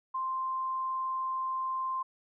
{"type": "tone", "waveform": "sine", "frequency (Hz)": 1046.5, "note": "C6", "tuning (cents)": 0, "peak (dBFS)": -30, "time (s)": [0.14, 2.03], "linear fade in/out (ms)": 10, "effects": []}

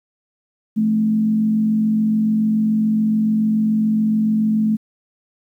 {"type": "tone with frequency modulation", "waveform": "sine", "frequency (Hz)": 217, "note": "A3", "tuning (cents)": -24, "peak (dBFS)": -14, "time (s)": [0.76, 4.77], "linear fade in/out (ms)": 20, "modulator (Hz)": 47, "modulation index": 0.35, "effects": ["9-bit"]}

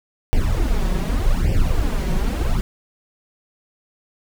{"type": "noise with flanger", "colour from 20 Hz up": "brown", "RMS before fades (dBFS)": -18, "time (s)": [0.33, 2.61], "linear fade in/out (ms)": 0, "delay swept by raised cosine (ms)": [0.37, 5.47], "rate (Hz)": 0.85, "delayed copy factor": 0.85, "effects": []}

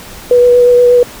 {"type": "tone with vibrato", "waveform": "sine", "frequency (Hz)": 488.9, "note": "B4", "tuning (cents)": -18, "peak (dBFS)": -3, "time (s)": [0.31, 1.03], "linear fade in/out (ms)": 2, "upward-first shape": "triangle", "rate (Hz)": 8.4, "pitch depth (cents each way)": 15, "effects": ["pink hiss -31 dBFS RMS until 1.2 s"]}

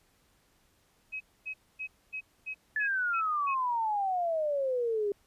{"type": "tone bursts", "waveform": "sine", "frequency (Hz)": 2547, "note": "D#7", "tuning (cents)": 40, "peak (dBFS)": -34, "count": 8, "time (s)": [1.12, 3.55], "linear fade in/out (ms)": 20, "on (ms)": 85, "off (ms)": 250}
{"type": "exponential sweep", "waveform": "sine", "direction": "down", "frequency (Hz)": [1746, 398.5], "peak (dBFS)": -27, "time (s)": [2.76, 5.12], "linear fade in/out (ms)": 2}
{"effects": ["pink hiss -68 dBFS RMS until 5.26 s", "resampled to 32000 Hz"]}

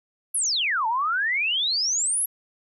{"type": "exponential two-way sweep", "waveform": "sine", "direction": "down then up", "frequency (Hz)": [11570, 864, 11570], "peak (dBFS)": -21, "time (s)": [0.34, 2.26], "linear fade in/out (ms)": 10, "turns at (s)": 0.87, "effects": []}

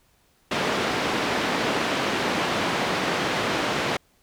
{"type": "band-pass noise", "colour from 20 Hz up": "pink", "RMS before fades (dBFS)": -25, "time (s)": [0.51, 3.97], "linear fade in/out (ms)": 5, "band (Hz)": [220, 3500], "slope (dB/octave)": 12, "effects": ["pink hiss -63 dBFS RMS until 4.22 s"]}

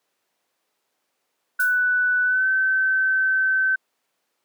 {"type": "tone with pitch glide", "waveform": "sine", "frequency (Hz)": [1488, 1536.9], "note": ["F#6", "G6"], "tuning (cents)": [9, -35], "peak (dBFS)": -17, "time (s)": [1.59, 3.76], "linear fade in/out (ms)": 10, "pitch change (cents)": 56, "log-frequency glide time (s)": [2.24, 2.48]}
{"type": "noise with exponential decay", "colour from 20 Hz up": "violet", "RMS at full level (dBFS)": -28, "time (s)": [1.6, 1.85], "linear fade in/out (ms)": 0, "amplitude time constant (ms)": 54}
{"effects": ["pink hiss -73 dBFS RMS until 4.44 s", "high-pass 400 Hz 12 dB/octave"]}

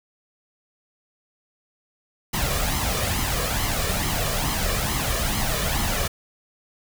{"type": "noise with flanger", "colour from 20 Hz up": "pink", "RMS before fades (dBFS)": -24, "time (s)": [2.33, 6.08], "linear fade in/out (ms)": 10, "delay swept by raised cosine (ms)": [0.96, 1.74], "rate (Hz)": 2.3, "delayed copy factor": 0.6, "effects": []}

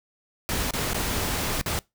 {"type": "noise with dropouts", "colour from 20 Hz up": "pink", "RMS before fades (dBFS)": -27, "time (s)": [0.49, 1.79], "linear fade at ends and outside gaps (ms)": 0, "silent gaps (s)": [[0.708, 0.736], [0.933, 0.945], [1.613, 1.661]], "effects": ["noise-tail reverb RT60 0.2 s tail -23 dB re dry"]}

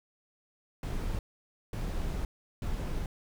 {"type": "noise bursts at uneven times", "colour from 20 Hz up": "brown", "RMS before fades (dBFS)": -33, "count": 3, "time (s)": [[0.83, 1.19], [1.73, 2.25], [2.62, 3.06]], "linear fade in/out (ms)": 2, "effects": []}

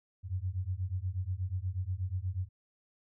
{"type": "beating tone pair", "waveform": "sine", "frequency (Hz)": [88.6, 96.9], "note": ["F2", "G2"], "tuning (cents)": [25, -20], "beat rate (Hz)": 8.3, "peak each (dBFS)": [-35, -35], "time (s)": [0.23, 2.49], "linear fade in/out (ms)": 50, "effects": []}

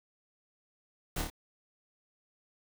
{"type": "noise with echo", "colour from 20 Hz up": "pink", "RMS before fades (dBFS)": -35, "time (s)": [1.16, 1.22], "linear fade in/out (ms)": 5, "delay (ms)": 27, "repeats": 3, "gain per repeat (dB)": -3, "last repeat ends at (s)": 1.301, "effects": []}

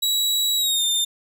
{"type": "tone with pitch glide", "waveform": "sawtooth", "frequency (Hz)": [3889, 3608], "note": ["B7", "A7"], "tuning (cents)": [-27, 43], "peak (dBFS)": -16, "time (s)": [0.02, 1.05], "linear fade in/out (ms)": 10, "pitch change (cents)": -130, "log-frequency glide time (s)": [0.57, 0.84], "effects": []}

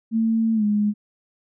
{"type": "tone with pitch glide", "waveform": "sine", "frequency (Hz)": [224.7, 208.4], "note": ["A3", "G#3"], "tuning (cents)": [37, 6], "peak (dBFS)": -17, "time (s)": [0.11, 0.94], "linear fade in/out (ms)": 50, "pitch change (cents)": -131, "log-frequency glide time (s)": [0.54, 0.64], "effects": []}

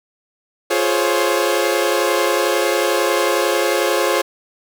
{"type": "chord", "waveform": "sawtooth", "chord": "Db major seventh", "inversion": "first", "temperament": "equal with one note detuned", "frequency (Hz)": [349.2, 420.4, 523.3, 554.4], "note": ["F4", "Ab4", "C5", "Db5"], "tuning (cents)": [0, 21, 0, 0], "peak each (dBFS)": -17, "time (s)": [0.7, 4.22], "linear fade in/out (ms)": 10, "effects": []}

